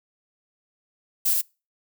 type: noise with echo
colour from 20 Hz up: violet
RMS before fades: -21 dBFS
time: 1.25-1.34 s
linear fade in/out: 10 ms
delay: 76 ms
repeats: 1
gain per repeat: -2 dB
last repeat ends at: 1.416 s
effects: noise-tail reverb RT60 0.3 s tail -26 dB re dry